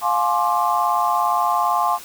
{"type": "chord", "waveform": "sine", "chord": "D half-diminished seventh", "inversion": "first", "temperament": "just", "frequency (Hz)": [704.8, 845.8, 1057.2, 1174.7], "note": ["F5", "Ab5", "C6", "D6"], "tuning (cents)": [16, 31, 18, 0], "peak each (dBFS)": [-22, -22, -20, -24], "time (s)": [0.01, 1.99], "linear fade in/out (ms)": 50, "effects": ["white hiss -39 dBFS RMS until 2.04 s"]}